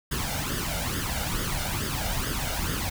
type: noise with flanger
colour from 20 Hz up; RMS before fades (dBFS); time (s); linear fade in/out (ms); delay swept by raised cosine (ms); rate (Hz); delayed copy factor
pink; -29; 0.11-2.9; 10; 0.6 to 1.4; 2.3; +0.65
effects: none